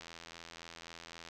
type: click train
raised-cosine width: 0.2 ms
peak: -30 dBFS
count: 108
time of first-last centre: 0.01-1.287 s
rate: 83.8 Hz
effects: none